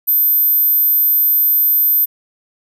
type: tone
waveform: sine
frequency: 13650 Hz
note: G#9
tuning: 46 cents sharp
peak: -10 dBFS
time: 0.07-2.06 s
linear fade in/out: 20 ms
effects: none